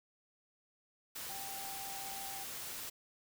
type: tone in noise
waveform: sine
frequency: 784 Hz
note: G5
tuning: in tune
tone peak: -47 dBFS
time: 1.29-2.44 s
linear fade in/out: 10 ms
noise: white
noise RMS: -44 dBFS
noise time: 1.15-2.9 s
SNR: -6 dB
effects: none